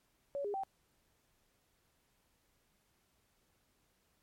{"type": "tone with pitch steps", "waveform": "sine", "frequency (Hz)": [563, 408.2, 777], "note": ["C#5", "G#4", "G5"], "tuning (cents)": [27, -30, -16], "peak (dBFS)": -35, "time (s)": [0.35, 0.635], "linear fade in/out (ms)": 0, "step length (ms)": 95, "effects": ["pink hiss -75 dBFS RMS until 4.22 s", "MP3 64 kbps"]}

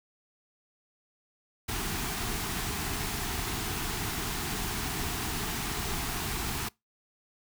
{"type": "band-stop noise", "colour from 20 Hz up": "pink", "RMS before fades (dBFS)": -33, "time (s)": [1.68, 6.69], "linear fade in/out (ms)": 10, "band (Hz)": [450, 670], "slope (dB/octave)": 96, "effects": ["noise-tail reverb RT60 0.2 s tail -24 dB re dry"]}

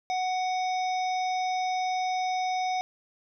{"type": "harmonic tone with a mistuned harmonic", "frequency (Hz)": 740, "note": "F#5", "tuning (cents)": 0, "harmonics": [1, 3, 5, 7, 8], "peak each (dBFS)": [-26, -37, -42, -43, -47], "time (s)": [0.1, 2.81], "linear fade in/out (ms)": 0, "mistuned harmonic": 3, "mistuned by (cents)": 15, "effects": []}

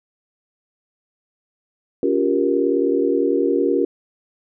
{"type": "chord", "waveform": "sine", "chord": "G half-diminished seventh", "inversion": "second", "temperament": "just", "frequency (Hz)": [282.2, 352.8, 392, 470.4], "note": ["Db4", "F4", "G4", "Bb4"], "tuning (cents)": [31, 18, 0, 16], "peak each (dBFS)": -21, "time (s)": [2.03, 3.85], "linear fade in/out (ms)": 2, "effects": []}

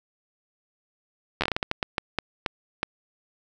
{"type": "slowing click train", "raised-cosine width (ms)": 0.3, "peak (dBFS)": -8, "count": 14, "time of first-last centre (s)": [1.41, 2.831], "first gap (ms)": 11, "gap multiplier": 1.34, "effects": []}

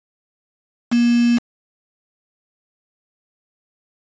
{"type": "tone with quantisation", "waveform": "sine", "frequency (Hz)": 238, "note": "A#3", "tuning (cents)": 36, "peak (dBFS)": -12, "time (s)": [0.91, 1.39], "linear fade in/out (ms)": 20, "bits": 4, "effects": ["resampled to 16000 Hz"]}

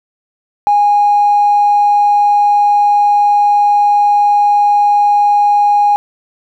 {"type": "tone with tanh clipping", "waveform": "triangle", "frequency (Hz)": 823, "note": "G#5", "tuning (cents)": -16, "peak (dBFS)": -6, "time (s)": [0.67, 5.96], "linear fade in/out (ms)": 0, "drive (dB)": 1, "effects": []}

